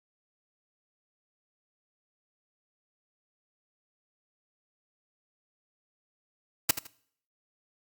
white noise with echo, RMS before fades -20 dBFS, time 6.69-6.71 s, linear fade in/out 5 ms, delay 80 ms, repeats 2, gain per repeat -12 dB, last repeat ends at 6.87 s, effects noise-tail reverb RT60 0.6 s tail -21 dB re dry + Opus 48 kbps

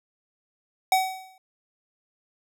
square tone with exponential decay, 755 Hz, F#5, 35 cents sharp, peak -16 dBFS, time 0.92-1.38 s, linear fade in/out 2 ms, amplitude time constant 98 ms, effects none

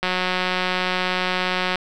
click train, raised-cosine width 0.3 ms, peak -6 dBFS, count 317, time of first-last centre 0.03-1.757 s, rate 183 Hz, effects none

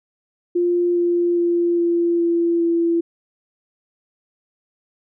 sine tone with pitch steps, 350 / 347.4 / 344.8 / 342.2 / 339.6 / 337.1 Hz, F4 / F4 / F4 / F4 / F4 / E4, +4 / -9 / -22 / -35 / -48 / +39 cents, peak -15 dBFS, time 0.55-3.01 s, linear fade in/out 10 ms, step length 410 ms, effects none

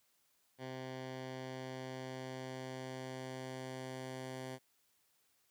10% pulse tone with low-pass filter sweep, 130 Hz, C3, 11 cents flat, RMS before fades -45 dBFS, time 0.58-4.59 s, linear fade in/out 50 ms, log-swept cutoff 4600 to 11000 Hz, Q 0.81, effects white hiss -75 dBFS RMS until 5.5 s + high-pass 60 Hz 12 dB/octave

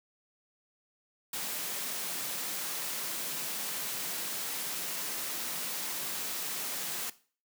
white high-pass noise, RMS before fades -36 dBFS, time 1.33-7.1 s, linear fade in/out 5 ms, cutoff 130 Hz, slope 96 dB/octave, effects noise-tail reverb RT60 0.4 s tail -17 dB re dry

